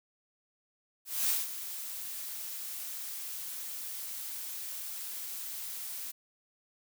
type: noise with ADSR envelope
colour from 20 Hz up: blue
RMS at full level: -28 dBFS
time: 1.05-6.12 s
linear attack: 240 ms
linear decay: 180 ms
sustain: -12 dB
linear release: 16 ms
effects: none